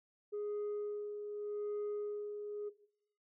sine tone with tremolo, 415.3 Hz, G#4, in tune, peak -33 dBFS, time 0.32-2.7 s, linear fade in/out 20 ms, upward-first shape sine, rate 0.84 Hz, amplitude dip 55%, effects noise-tail reverb RT60 0.7 s tail -17 dB re dry + tanh soft clip ceiling -35 dBFS

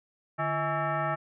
sine tone with frequency modulation, 340.9 Hz, F4, 42 cents flat, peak -26 dBFS, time 0.38-1.16 s, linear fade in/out 20 ms, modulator 490 Hz, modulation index 2.8, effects none

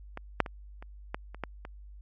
clicks, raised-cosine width 0.5 ms, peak -22 / -6 / -23 / -30 / -17 / -29 / -17 / -26 dBFS, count 8, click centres 0.174 / 0.403 / 0.462 / 0.825 / 1.145 / 1.346 / 1.437 / 1.651 s, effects added 50 Hz sine -45 dBFS peak until 2.01 s + MP3 64 kbps

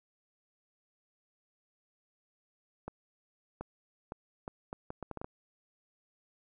accelerating click train, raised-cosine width 1 ms, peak -25 dBFS, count 11, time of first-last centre 2.88-5.245 s, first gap 730 ms, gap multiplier 0.7, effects none

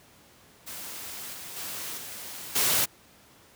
white noise with level steps, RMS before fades -39 / -41 / -36 / -40 / -24 dBFS, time 0.66-2.86 s, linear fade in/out 20 ms, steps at 1.33 / 1.56 / 1.97 / 2.55 s, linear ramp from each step 10 ms, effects pink hiss -56 dBFS RMS until 3.55 s + high-pass 80 Hz 12 dB/octave

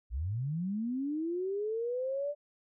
sine linear sweep, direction up, 51.91 to 592 Hz, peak -31 dBFS, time 0.1-2.35 s, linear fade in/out 50 ms, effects none

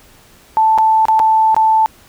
sine tone with dropouts, 880 Hz, A5, in tune, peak -8 dBFS, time 0.57-1.86 s, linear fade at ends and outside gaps 0 ms, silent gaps 0.778-0.785 / 1.054-1.084 / 1.193-1.199 / 1.545-1.565 s, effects pink hiss -46 dBFS RMS until 2.08 s

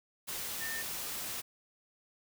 sine tone in noise, 1809 Hz, A6, 48 cents sharp, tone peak -38 dBFS, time 0.6-0.83 s, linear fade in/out 20 ms, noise white, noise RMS -39 dBFS, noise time 0.27-1.42 s, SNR -2 dB, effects none

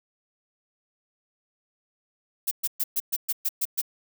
violet noise bursts, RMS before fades -25 dBFS, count 9, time 2.47-3.817 s, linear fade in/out 10 ms, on 43 ms, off 120 ms, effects none

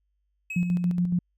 triangle tone with exponential decay, 2559 Hz, D#7, 48 cents sharp, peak -28 dBFS, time 0.5-0.96 s, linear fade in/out 5 ms, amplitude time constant 99 ms
sine tone with tremolo, 176.6 Hz, F3, 20 cents sharp, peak -20 dBFS, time 0.56-1.19 s, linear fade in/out 5 ms, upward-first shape square, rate 7.1 Hz, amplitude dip 45%
effects added 50 Hz sine -70 dBFS peak until 1.37 s

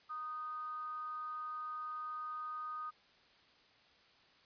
sine tone with amplitude modulation, 1239 Hz, D#6, 8 cents flat, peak -38 dBFS, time 0.09-2.91 s, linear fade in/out 20 ms, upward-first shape sine, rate 293 Hz, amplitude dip 40%, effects white hiss -66 dBFS RMS until 4.45 s + resampled to 11025 Hz

